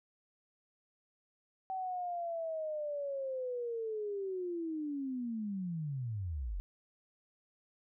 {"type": "linear sweep", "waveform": "sine", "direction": "down", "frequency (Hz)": [764, 40.21], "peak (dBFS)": -35, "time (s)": [1.7, 6.6], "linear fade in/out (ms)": 0, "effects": []}